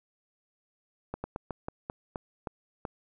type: slowing click train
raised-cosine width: 1 ms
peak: -20 dBFS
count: 9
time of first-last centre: 1.14-2.852 s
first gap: 100 ms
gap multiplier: 1.21
effects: none